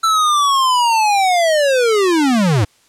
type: linear sweep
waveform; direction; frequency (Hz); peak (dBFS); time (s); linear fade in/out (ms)
square; down; 1337 to 92.5; -12; 0.03-2.65; 10
effects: white hiss -54 dBFS RMS until 2.88 s + low-pass 9000 Hz 12 dB/octave